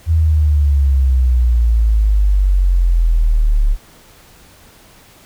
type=exponential sweep; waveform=sine; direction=down; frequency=82.41 to 35.3 Hz; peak=-9 dBFS; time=0.06-3.77 s; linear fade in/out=50 ms; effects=pink hiss -45 dBFS RMS until 5.25 s

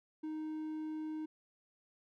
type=tone; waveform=triangle; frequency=311.1 Hz; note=D#4; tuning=in tune; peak=-36 dBFS; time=0.23-1.26 s; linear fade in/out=10 ms; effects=none

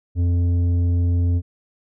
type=tone with tanh clipping; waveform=sine; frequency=87.31 Hz; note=F2; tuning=in tune; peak=-17 dBFS; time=0.15-1.42 s; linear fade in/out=50 ms; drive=8 dB; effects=none

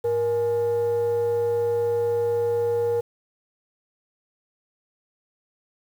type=tone with frequency modulation; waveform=sine; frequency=472 Hz; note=A#4; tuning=22 cents sharp; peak=-19 dBFS; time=0.04-3.01 s; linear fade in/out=10 ms; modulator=368 Hz; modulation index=0.33; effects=tanh soft clip ceiling -16 dBFS + 8-bit

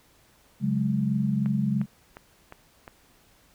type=chord; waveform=sine; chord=C# suspended fourth; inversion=none; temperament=just; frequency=138.59 / 184.79 / 207.9 Hz; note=C#3 / F#3 / G#3; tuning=0 / -2 / +2 cents; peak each=-27 / -29 / -25 dBFS; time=0.6-1.86 s; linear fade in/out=50 ms
type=click train; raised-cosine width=0.5 ms; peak=-26 dBFS; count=5; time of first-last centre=1.46-2.878 s; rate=2.82 Hz
effects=pink hiss -60 dBFS RMS until 3.54 s

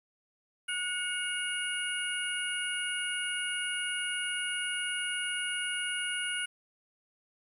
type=tone cluster; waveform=sine; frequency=1463 / 2216 / 2852 / 9740 Hz; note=F#6 / C#7 / F7 / D#9; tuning=-20 / -1 / +36 / -38 cents; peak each=-35 / -39 / -35 / -39 dBFS; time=0.68-6.46 s; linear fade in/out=10 ms; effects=10-bit

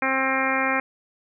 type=harmonic tone; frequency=265.5 Hz; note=C4; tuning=25 cents sharp; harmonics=1 / 2 / 3 / 4 / 5 / 6 / 7 / 8 / 9; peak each=-29 / -29 / -29 / -29 / -29 / -29 / -29 / -29 / -29 dBFS; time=0.02-0.8 s; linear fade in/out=2 ms; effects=none

